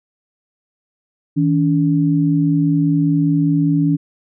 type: tone pair together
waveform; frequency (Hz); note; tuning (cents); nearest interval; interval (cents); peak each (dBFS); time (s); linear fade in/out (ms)
sine; 160 / 285.1; D#3 / C#4; +49 / +49; minor seventh; 1000; -15; 1.36-3.97; 20
effects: none